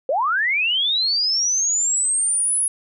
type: linear sweep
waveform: sine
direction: up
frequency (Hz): 492 to 10530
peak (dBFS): -17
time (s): 0.09-2.68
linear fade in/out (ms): 2
effects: none